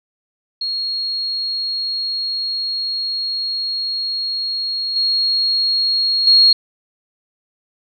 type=tone with level steps; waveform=sine; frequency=4289 Hz; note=C8; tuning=42 cents sharp; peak=-19 / -14 / -7 dBFS; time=0.61-6.53 s; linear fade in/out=5 ms; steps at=4.96 / 6.27 s; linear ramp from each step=2 ms; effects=none